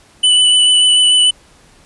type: tone with vibrato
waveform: square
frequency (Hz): 2984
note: F#7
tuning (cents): +14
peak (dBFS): -8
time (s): 0.23-1.31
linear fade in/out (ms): 10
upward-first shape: sine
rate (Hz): 6.8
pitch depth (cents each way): 13
effects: pink hiss -47 dBFS RMS until 1.85 s + resampled to 24000 Hz